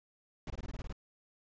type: noise bursts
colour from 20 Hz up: brown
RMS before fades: -40 dBFS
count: 9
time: 0.47-0.926 s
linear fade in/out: 2 ms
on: 32 ms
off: 21 ms
effects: resampled to 16000 Hz